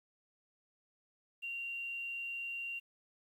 sine tone with quantisation, 2764 Hz, F7, 19 cents flat, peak -38 dBFS, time 1.42-2.8 s, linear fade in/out 20 ms, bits 11, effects none

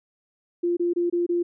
sine tone bursts, 347.4 Hz, F4, 9 cents flat, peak -20 dBFS, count 5, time 0.63-1.43 s, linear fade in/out 10 ms, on 140 ms, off 25 ms, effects none

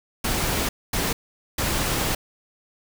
pink noise bursts at uneven times, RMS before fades -24 dBFS, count 3, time 0.24-0.69 / 0.93-1.13 / 1.58-2.15 s, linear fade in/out 5 ms, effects none

